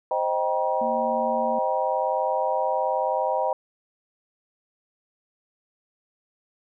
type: chord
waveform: sine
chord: C minor seventh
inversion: none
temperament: equal with one note detuned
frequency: 523.3 / 622.3 / 784 / 955.2 Hz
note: C5 / Eb5 / G5 / Bb5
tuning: 0 / 0 / 0 / +42 cents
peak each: -27 dBFS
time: 0.11-3.53 s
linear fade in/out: 2 ms
type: tone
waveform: sine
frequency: 233.1 Hz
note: A#3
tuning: in tune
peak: -31 dBFS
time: 0.81-1.59 s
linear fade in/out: 5 ms
effects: none